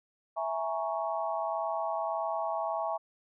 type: chord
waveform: sine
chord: A# half-diminished seventh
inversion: second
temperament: equal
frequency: 659.3 / 830.6 / 932.3 / 1108.7 Hz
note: E5 / G#5 / A#5 / C#6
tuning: 0 / 0 / 0 / 0 cents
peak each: -33 / -35 / -38 / -37 dBFS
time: 0.36-2.98 s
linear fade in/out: 20 ms
effects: none